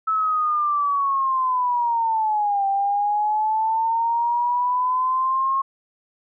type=linear two-way sweep; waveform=sine; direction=down then up; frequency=1308 to 784 to 1083 Hz; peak=-18 dBFS; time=0.07-5.62 s; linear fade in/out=10 ms; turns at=2.67 s; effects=none